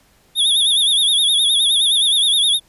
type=tone with vibrato; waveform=square; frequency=3520 Hz; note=A7; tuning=in tune; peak=-13 dBFS; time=0.35-2.6 s; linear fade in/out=50 ms; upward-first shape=sine; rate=9.6 Hz; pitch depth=110 cents each way; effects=pink hiss -55 dBFS RMS until 2.68 s + resampled to 32000 Hz